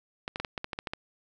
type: clicks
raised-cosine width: 0.3 ms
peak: -17 dBFS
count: 10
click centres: 0.279 / 0.359 / 0.4 / 0.448 / 0.578 / 0.644 / 0.732 / 0.789 / 0.872 / 0.935 s
effects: none